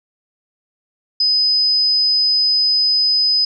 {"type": "tone", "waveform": "sine", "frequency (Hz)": 5020, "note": "D#8", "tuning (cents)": 15, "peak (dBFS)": -12, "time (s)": [1.2, 3.45], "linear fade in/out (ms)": 5, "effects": []}